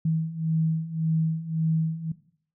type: beating tone pair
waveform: sine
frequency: 159.5 / 161.3 Hz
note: D#3 / E3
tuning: +43 / -37 cents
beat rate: 1.8 Hz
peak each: -28 / -25 dBFS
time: 0.05-2.12 s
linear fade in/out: 5 ms
effects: noise-tail reverb RT60 0.6 s tail -17 dB re dry